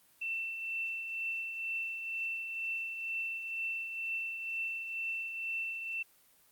sine tone with tremolo, 2682 Hz, E7, 29 cents sharp, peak -32 dBFS, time 0.21-6.03 s, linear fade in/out 10 ms, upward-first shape triangle, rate 2.1 Hz, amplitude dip 50%, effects white hiss -65 dBFS RMS until 6.51 s + Opus 32 kbps

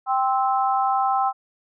sine chord, C major, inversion second, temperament just, 784.9 / 1046.5 / 1308.1 Hz, G5 / C6 / E6, +2 / 0 / -14 cents, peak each -20 / -25 / -25 dBFS, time 0.06-1.33 s, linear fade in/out 50 ms, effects none

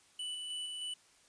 square tone with tremolo, 2974 Hz, F#7, 8 cents sharp, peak -38 dBFS, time 0.19-0.94 s, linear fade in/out 5 ms, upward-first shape square, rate 3.2 Hz, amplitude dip 25%, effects white hiss -65 dBFS RMS until 1.28 s + resampled to 22050 Hz

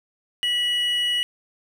triangle tone pair together, 1952 / 2925 Hz, B6 / F#7, -21 / -21 cents, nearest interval perfect fifth, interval 700 cents, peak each -28 / -19 dBFS, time 0.43-1.23 s, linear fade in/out 0 ms, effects none

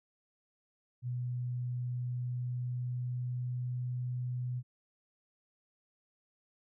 sine tone with pitch glide, 123.47 to 124.4 Hz, B2 to B2, 0 to +13 cents, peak -33 dBFS, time 1.02-4.63 s, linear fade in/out 50 ms, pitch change +13 cents, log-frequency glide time 1.88-3.99 s, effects none

